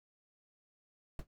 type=noise with exponential decay; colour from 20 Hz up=brown; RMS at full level=-36 dBFS; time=1.19-1.27 s; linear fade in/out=2 ms; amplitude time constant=16 ms; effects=none